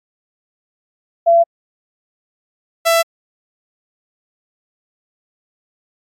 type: tone pair in turn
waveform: sine / sawtooth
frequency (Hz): 677 / 666.1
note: E5 / E5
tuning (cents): +46 / +18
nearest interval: unison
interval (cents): 28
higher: first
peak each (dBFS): -7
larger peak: neither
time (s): 1.26-1.44 / 2.85-3.03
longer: neither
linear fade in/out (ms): 20
effects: AAC 64 kbps